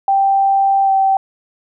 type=tone with pitch glide; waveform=sine; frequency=784 to 774.5 Hz; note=G5 to G5; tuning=0 to -21 cents; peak=-10 dBFS; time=0.08-1.17 s; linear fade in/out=2 ms; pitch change=-21 cents; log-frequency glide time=0.84-0.91 s; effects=none